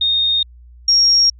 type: tone pair in turn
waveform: sine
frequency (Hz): 3692 / 5579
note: A#7 / F8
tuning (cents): -17 / -3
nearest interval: perfect fifth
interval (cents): 714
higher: second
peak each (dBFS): -13 / -9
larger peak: second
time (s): 0.01-0.43 / 0.88-1.3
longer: neither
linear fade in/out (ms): 5
effects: added 60 Hz sine -39 dBFS peak until 1.39 s